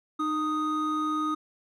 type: tone pair together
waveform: triangle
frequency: 306.6 / 1244.5 Hz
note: D#4 / D#6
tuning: -25 / 0 cents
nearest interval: 2 octaves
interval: 2425 cents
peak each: -27 / -26 dBFS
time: 0.19-1.35 s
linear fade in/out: 10 ms
effects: none